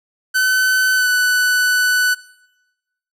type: tone with pitch glide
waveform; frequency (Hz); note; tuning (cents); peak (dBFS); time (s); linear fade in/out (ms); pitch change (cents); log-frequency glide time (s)
45% pulse; 1517 to 1491.8; F#6 to F#6; +43 to +14; -13; 0.34-2.15; 20; -29; 0.95-1.08
effects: noise-tail reverb RT60 1.0 s tail -21 dB re dry